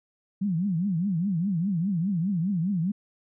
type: tone with vibrato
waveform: sine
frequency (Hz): 181.8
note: F#3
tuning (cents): -30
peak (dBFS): -23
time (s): 0.41-2.92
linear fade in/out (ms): 10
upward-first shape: triangle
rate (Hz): 4.9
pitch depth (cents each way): 270
effects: none